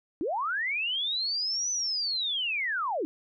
sine linear two-way sweep, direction up then down, 275.1 to 6060 to 275.1 Hz, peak -27 dBFS, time 0.21-3.05 s, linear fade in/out 0 ms, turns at 1.71 s, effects none

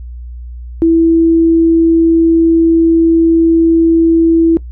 sine tone, 329.6 Hz, E4, in tune, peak -5 dBFS, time 0.82-4.57 s, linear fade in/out 0 ms, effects noise-tail reverb RT60 0.1 s tail -20 dB re dry + added 60 Hz sine -24 dBFS peak until 4.71 s

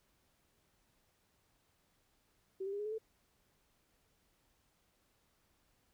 sine tone with pitch steps, 382.6 / 393.8 / 405.4 / 417.2 / 429.5 / 442 Hz, G4 / G4 / G#4 / G#4 / A4 / A4, -42 / +8 / -42 / +8 / -42 / +8 cents, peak -37 dBFS, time 2.6-2.984 s, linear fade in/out 10 ms, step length 64 ms, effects pink hiss -75 dBFS RMS until 5.93 s

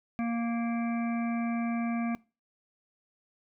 harmonic tone, 233.1 Hz, A#3, in tune, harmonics 1 / 3 / 5 / 7 / 9 / 10, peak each -28 / -38 / -43 / -47 / -49 / -45 dBFS, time 0.19-2.15 s, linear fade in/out 0 ms, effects noise-tail reverb RT60 0.3 s tail -22 dB re dry

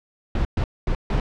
brown noise bursts at uneven times, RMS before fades -21 dBFS, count 4, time 0.35-0.45 / 0.57-0.64 / 0.87-0.95 / 1.1-1.2 s, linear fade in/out 2 ms, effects low-pass 4000 Hz 12 dB/octave

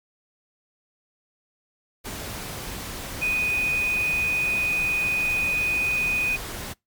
sine tone in noise, 2486 Hz, D#7, 2 cents flat, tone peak -21 dBFS, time 3.21-6.37 s, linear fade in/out 20 ms, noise pink, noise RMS -34 dBFS, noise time 2.04-6.74 s, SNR +10 dB, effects noise-tail reverb RT60 0.2 s tail -26 dB re dry + MP3 96 kbps

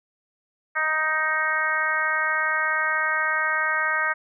harmonic tone, 312.2 Hz, D#4, 6 cents sharp, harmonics 2 / 3 / 4 / 5 / 6 / 7, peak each -34 / -32 / -27 / -25 / -26 / -31 dBFS, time 0.75-4.14 s, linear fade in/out 20 ms, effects none

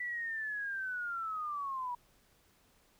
sine linear sweep, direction down, 1975.5 to 959 Hz, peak -35 dBFS, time 0-1.95 s, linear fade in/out 5 ms, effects pink hiss -68 dBFS RMS until 2.99 s

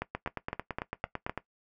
two click trains, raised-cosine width 0.5 ms, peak -18 / -17 dBFS, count 12 / 6, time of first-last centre 0.15-1.376 / 0.02-1.296 s, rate 8.97 / 3.92 Hz, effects noise-tail reverb RT60 0.1 s tail -17 dB re dry

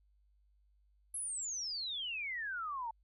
sine exponential sweep, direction down, 11175 to 880 Hz, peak -37 dBFS, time 1.14-2.91 s, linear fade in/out 5 ms, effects added 50 Hz sine -67 dBFS peak until 3.03 s

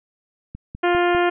click train, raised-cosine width 5 ms, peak -21 dBFS, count 4, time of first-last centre 0.55-1.149 s, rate 5.01 Hz
harmonic tone, 351.2 Hz, F4, 10 cents sharp, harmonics 1 / 2 / 3 / 4 / 5 / 6 / 7 / 8 / 9, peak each -18 / -21 / -27 / -26 / -28 / -33 / -32 / -35 / -38 dBFS, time 0.83-1.3 s, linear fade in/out 10 ms
effects none

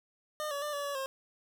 25% pulse tone with pitch steps, 607 / 568 / 594 / 572 / 568 / 535 Hz, D#5 / C#5 / D5 / D5 / C#5 / C5, -43 / +42 / +20 / -46 / +42 / +38 cents, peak -30 dBFS, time 0.4-1.06 s, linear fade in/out 0 ms, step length 110 ms, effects none

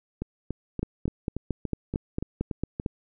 two click trains, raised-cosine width 3 ms, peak -17 / -14 dBFS, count 10 / 10, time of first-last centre 0.22-2.799 / 0.83-2.862 s, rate 3.49 / 4.43 Hz, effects none

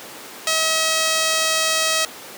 5% pulse tone, 640 Hz, D#5, 49 cents sharp, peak -6 dBFS, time 0.47-2.05 s, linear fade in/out 2 ms, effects pink hiss -36 dBFS RMS until 2.37 s + high-pass 300 Hz 12 dB/octave

